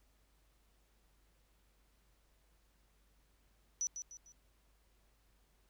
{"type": "tone with echo", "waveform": "sine", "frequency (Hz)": 5920, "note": "F#8", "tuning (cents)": 0, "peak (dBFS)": -33, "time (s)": [3.81, 3.87], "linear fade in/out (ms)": 0, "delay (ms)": 150, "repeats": 3, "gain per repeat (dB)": -8, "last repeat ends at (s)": 4.32, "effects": ["added 50 Hz sine -70 dBFS peak until 5.69 s", "pink hiss -75 dBFS RMS until 5.69 s"]}